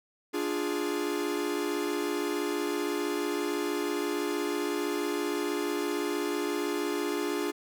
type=chord; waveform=45% pulse; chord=D diminished; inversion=none; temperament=equal; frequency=293.7 / 349.2 / 415.3 Hz; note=D4 / F4 / Ab4; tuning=0 / 0 / 0 cents; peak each=-33 dBFS; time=0.33-7.52 s; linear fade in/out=20 ms; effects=none